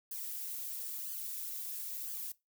violet noise with flanger, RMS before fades -41 dBFS, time 0.11-2.32 s, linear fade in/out 5 ms, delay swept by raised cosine 0.63 to 6.03 ms, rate 1 Hz, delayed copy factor +0.85, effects noise-tail reverb RT60 0.2 s tail -20 dB re dry

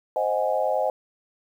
sine chord, Ab dominant seventh, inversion first, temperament equal, 523.3 / 622.3 / 740 / 830.6 Hz, C5 / Eb5 / Gb5 / Ab5, 0 / 0 / 0 / 0 cents, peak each -26 / -25 / -28 / -28 dBFS, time 0.16-0.9 s, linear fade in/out 2 ms, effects 9-bit

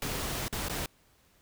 pink noise with dropouts, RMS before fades -34 dBFS, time 0.02-0.86 s, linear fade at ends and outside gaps 2 ms, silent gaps 0.482-0.526 / 0.685-0.696 s, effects pink hiss -65 dBFS RMS until 1.41 s

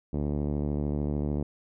5% pulse tone with low-pass filter, 73.42 Hz, D2, in tune, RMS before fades -29 dBFS, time 0.13-1.43 s, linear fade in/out 5 ms, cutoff 270 Hz, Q 0.73, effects none

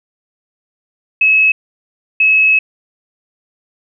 sine tone bursts at uneven times, 2578 Hz, E7, 39 cents flat, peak -7 dBFS, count 2, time 1.21-1.52 / 2.2-2.59 s, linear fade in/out 5 ms, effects none

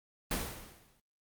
pink noise with exponential decay, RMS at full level -31 dBFS, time 0.31-1 s, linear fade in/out 2 ms, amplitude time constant 150 ms, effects Opus 24 kbps

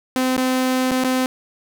sawtooth tone with dropouts, 257.3 Hz, C4, 29 cents flat, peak -13 dBFS, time 0.16-1.26 s, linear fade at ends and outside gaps 0 ms, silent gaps 0.366-0.378 / 0.909-0.916 / 1.037-1.045 s, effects none

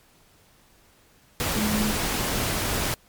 sine tone in noise, 212.1 Hz, G#3, 37 cents sharp, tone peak -24 dBFS, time 1.56-1.91 s, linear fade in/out 0 ms, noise pink, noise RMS -26 dBFS, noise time 1.4-2.94 s, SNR -1 dB, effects pink hiss -58 dBFS RMS until 3.08 s + MP3 96 kbps

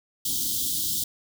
white band-stop noise, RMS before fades -27 dBFS, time 0.25-1.04 s, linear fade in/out 5 ms, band 340 to 3100 Hz, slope 96 dB/octave, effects none

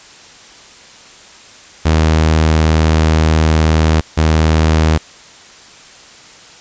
sawtooth tone pair in turn, 79 / 79 Hz, D#2 / D#2, +27 / +27 cents, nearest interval unison, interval 0 cents, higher neither, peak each -5 dBFS, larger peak neither, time 1.85-4.01 / 4.17-4.98 s, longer first, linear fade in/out 10 ms, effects white hiss -39 dBFS RMS until 6.6 s + resampled to 16000 Hz

